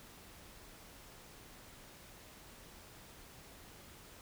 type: silence
effects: pink hiss -56 dBFS RMS until 4.21 s